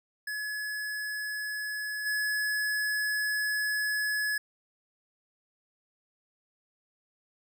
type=tone with level steps; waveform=square; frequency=1700 Hz; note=G#6; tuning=40 cents sharp; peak=-33 / -28 dBFS; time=0.27-4.38 s; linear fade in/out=5 ms; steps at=2.05 s; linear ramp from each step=20 ms; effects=none